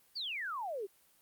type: exponential sweep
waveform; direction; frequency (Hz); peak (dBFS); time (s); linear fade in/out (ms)
sine; down; 4840 to 368.7; -36; 0.15-0.87; 20
effects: white hiss -67 dBFS RMS until 1.21 s + Opus 32 kbps